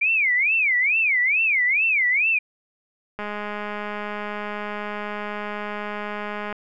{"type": "tone with vibrato", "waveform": "sine", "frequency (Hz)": 2290, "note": "D7", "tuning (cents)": -44, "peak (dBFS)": -17, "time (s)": [0.01, 2.39], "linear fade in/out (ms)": 10, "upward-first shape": "sine", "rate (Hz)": 2.3, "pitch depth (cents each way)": 280}
{"type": "click train", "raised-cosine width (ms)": 0.5, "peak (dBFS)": -16, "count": 695, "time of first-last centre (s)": [3.19, 6.527], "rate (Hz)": 208}
{"effects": []}